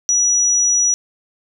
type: tone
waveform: sine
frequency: 5850 Hz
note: F#8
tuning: 21 cents flat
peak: -12 dBFS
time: 0.09-0.94 s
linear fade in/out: 0 ms
effects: none